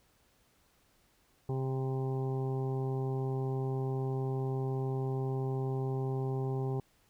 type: harmonic tone with a mistuned harmonic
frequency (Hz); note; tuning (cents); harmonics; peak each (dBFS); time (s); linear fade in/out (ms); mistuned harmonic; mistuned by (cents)
132.3; C3; +20; 1 / 2 / 3 / 4 / 5 / 6 / 7 / 8; -32 / -43 / -37 / -51 / -53 / -45 / -53 / -54; 1.49-6.8; 2; 8; -29
effects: pink hiss -69 dBFS RMS until 7.09 s